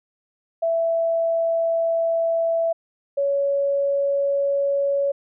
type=tone pair in turn; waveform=sine; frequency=663 / 560.1 Hz; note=E5 / C#5; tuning=+10 / +18 cents; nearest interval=minor third; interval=292 cents; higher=first; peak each=-18 dBFS; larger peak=neither; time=0.62-2.73 / 3.17-5.12 s; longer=first; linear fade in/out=10 ms; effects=none